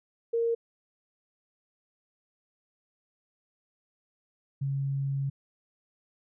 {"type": "tone pair in turn", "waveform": "sine", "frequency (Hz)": [463.4, 137.77], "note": ["A#4", "C#3"], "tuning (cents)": [-10, -10], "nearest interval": "octave + major sixth", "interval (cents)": 2100, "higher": "first", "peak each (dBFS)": [-24, -27], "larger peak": "first", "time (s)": [[0.33, 0.55], [4.61, 5.3]], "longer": "second", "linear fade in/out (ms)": 10, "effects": []}